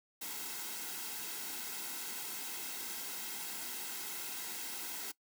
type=noise with comb filter; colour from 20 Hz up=white; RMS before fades=-42 dBFS; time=0.21-5.12 s; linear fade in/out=10 ms; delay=1.7 ms; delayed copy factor=-0.6; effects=noise-tail reverb RT60 0.1 s tail -20 dB re dry + high-pass 200 Hz 12 dB/octave